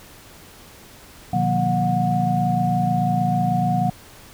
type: tone cluster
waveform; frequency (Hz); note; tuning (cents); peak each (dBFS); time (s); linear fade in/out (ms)
sine; 123.8 / 153.5 / 180 / 235.1 / 727; B2 / D#3 / F#3 / A#3 / F#5; +5 / -23 / -47 / +15 / -31; -25 / -25 / -23 / -27 / -21; 1.33-3.9; 5
effects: pink hiss -45 dBFS RMS until 4.33 s